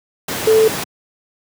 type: tone in noise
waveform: sine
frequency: 440 Hz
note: A4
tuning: in tune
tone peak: -8 dBFS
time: 0.47-0.68 s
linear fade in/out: 5 ms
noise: pink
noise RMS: -22 dBFS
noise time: 0.28-0.84 s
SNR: +11 dB
effects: high-pass 150 Hz 12 dB/octave